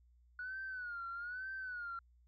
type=tone with vibrato; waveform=sine; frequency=1460 Hz; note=F#6; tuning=24 cents flat; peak=-40 dBFS; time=0.39-1.99 s; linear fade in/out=2 ms; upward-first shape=sine; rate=1.1 Hz; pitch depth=110 cents each way; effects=tanh soft clip ceiling -36 dBFS + added 60 Hz sine -64 dBFS peak until 2.27 s